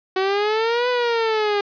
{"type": "exponential two-way sweep", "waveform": "sawtooth", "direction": "up then down", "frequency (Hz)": [374, 499.4, 403.7], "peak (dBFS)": -14, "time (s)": [0.16, 1.61], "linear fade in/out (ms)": 5, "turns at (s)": 0.89, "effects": ["resampled to 11025 Hz", "8-bit"]}